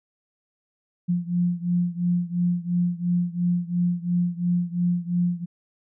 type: beating tone pair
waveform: sine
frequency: 174.61 / 177.51 Hz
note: F3 / F3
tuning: 0 / +28 cents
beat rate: 2.9 Hz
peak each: -23 / -25 dBFS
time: 1.08-5.46 s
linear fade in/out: 20 ms
effects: none